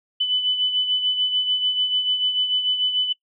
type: beating tone pair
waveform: sine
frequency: 3000 / 3006.8 Hz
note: F#7 / F#7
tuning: +23 / +27 cents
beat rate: 6.8 Hz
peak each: -19 / -27 dBFS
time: 0.2-3.13 s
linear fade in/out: 10 ms
effects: noise-tail reverb RT60 0.1 s tail -22 dB re dry